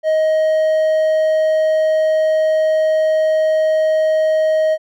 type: tone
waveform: triangle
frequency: 628 Hz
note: D#5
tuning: 16 cents sharp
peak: -10 dBFS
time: 0.03-4.78 s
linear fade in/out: 50 ms
effects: none